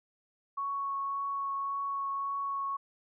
sine tone with vibrato, 1108.7 Hz, C#6, in tune, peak -31 dBFS, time 0.57-2.77 s, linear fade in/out 10 ms, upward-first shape triangle, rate 1.8 Hz, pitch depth 10 cents each way, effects none

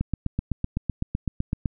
click train, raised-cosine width 5 ms, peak -12 dBFS, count 14, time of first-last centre 0.01-1.658 s, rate 7.89 Hz, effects none

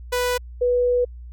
sawtooth / sine tone pair in turn, 493.9 / 491.3 Hz, B4 / B4, 0 / -9 cents, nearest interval unison, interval 9 cents, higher first, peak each -16 dBFS, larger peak neither, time 0.12-0.38 / 0.61-1.05 s, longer second, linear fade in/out 10 ms, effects added 60 Hz sine -35 dBFS peak until 1.32 s

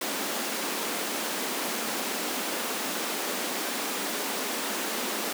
pink high-pass noise, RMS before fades -31 dBFS, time 0.01-5.33 s, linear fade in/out 5 ms, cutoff 210 Hz, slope 48 dB/octave, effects none

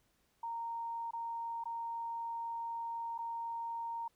sine tone with dropouts, 926 Hz, A#5, 12 cents flat, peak -37 dBFS, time 0.43-4.08 s, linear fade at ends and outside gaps 5 ms, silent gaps 1.109-1.133 / 1.639-1.655 / 3.18-3.187 s, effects pink hiss -75 dBFS RMS until 4.15 s

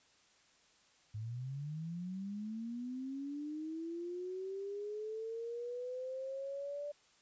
sine linear sweep, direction up, 103.83 to 587.3 Hz, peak -39 dBFS, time 1.14-6.92 s, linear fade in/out 10 ms, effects white hiss -68 dBFS RMS until 7.21 s + resampled to 16000 Hz

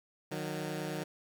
15% pulse tone pair together, 153.81 / 183.4 Hz, D#3 / F#3, -20 / -15 cents, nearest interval minor third, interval 305 cents, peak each -31 / -33 dBFS, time 0.31-1.04 s, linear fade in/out 10 ms, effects 10-bit

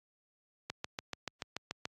click train, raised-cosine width 0.2 ms, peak -19 dBFS, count 9, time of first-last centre 0.7-1.854 s, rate 6.93 Hz, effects high-pass 80 Hz 12 dB/octave + AAC 32 kbps

